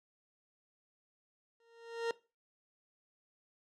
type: tone with exponential growth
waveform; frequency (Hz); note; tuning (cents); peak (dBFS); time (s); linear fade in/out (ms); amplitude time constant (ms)
40% pulse; 462.9; A#4; -12; -29; 1.6-2.11; 2; 110
effects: noise-tail reverb RT60 0.3 s tail -20 dB re dry + low-pass 5000 Hz 12 dB/octave